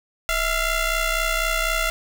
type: ring-modulated tone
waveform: 15% pulse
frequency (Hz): 682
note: F5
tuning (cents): -41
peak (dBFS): -11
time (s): 0.29-1.9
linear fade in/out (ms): 0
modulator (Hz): 714
effects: none